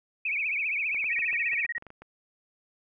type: tone with vibrato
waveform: sine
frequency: 2400 Hz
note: D7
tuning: 37 cents sharp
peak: -26 dBFS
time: 0.25-1.66 s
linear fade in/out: 5 ms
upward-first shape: triangle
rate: 15 Hz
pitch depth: 180 cents each way
type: clicks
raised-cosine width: 0.5 ms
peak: -31 dBFS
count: 11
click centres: 0.946 / 1.042 / 1.191 / 1.33 / 1.533 / 1.65 / 1.78 / 1.824 / 1.867 / 1.904 / 2.02 s
type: tone bursts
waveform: sine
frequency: 1888 Hz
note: A#6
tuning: 22 cents sharp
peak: -28 dBFS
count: 12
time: 1.1-1.783 s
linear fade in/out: 5 ms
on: 34 ms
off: 25 ms
effects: none